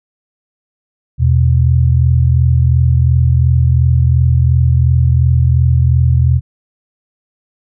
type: tone pair together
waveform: sine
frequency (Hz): 81.9 / 124.72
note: E2 / B2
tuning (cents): -11 / +17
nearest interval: perfect fifth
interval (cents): 728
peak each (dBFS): -10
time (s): 1.18-6.41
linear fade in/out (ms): 50
effects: none